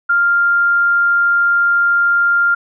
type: tone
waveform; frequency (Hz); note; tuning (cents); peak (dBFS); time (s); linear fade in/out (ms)
sine; 1396.9; F6; 0; -10; 0.09-2.55; 10
effects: none